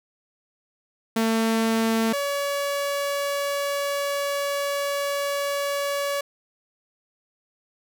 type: tone pair in turn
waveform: sawtooth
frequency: 224.8 / 566.5 Hz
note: A3 / C#5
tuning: +37 / +37 cents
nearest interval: octave + major third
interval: 1600 cents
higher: second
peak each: -16 / -20 dBFS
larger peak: first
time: 1.16-2.13 / 2.13-6.21 s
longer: second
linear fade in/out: 5 ms
effects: none